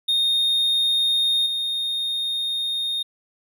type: tone with level steps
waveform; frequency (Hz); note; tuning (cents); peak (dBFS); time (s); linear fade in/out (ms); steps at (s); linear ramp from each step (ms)
triangle; 3688; A#7; -19; -16 / -21; 0.08-3.03; 10; 1.46; 5
effects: none